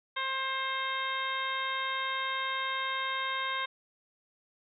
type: harmonic tone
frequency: 530 Hz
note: C5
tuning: 22 cents sharp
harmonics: 1 / 2 / 3 / 4 / 5 / 6 / 7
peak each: -45 / -34 / -37 / -37 / -45 / -41 / -39 dBFS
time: 0.16-3.66 s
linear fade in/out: 10 ms
effects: none